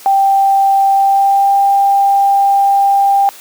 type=tone with pitch glide; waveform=sine; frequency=785 to 794.1 Hz; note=G5 to G5; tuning=+2 to +22 cents; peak=-7 dBFS; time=0.06-3.29 s; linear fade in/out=0 ms; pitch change=+20 cents; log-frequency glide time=0.92-1.55 s; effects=white hiss -36 dBFS RMS until 3.4 s + high-pass 300 Hz 12 dB/octave